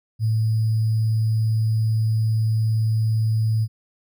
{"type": "tone with sample-and-hold", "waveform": "sine", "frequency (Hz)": 110.3, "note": "A2", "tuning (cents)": 5, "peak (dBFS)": -17, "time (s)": [0.19, 3.68], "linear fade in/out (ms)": 50, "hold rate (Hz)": 4900, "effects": []}